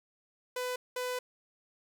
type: tone bursts at uneven times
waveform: sawtooth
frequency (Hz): 500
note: B4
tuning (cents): +21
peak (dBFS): -29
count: 2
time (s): 0.56-0.76 / 0.96-1.19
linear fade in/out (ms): 5
effects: none